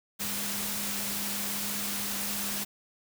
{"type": "tone in noise", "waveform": "sine", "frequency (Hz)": 202.8, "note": "G#3", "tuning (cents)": -41, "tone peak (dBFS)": -40, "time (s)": [0.19, 2.65], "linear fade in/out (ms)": 20, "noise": "white", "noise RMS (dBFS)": -33, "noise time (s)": [0.19, 2.65], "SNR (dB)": -10, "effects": []}